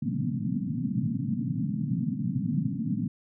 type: band-pass noise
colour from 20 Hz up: white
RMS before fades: -29 dBFS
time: 0.02-3.08 s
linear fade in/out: 5 ms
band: 110 to 270 Hz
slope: 96 dB/octave
effects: none